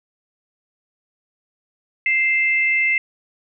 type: tone pair together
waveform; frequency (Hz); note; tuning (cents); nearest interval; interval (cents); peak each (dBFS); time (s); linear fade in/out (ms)
sine; 2093 / 2637; C7 / E7; 0 / 0; major third; 400; -16 / -22; 2.06-2.98; 2
effects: none